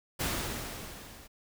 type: noise with level ramp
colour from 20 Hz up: pink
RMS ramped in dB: -30 to -52 dBFS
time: 0.19-1.28 s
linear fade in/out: 20 ms
effects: none